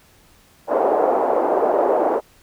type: band-pass noise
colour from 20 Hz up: white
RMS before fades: -18 dBFS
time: 0.67-2.21 s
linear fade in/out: 50 ms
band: 380 to 750 Hz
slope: 24 dB/octave
effects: pink hiss -53 dBFS RMS until 2.42 s